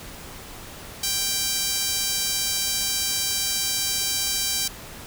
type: tone with high-pass filter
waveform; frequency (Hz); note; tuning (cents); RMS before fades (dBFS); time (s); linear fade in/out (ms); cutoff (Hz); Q
sawtooth; 785; G5; +2; -25; 1.03-4.68; 5; 4800; 1.1
effects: pink hiss -40 dBFS RMS until 5.06 s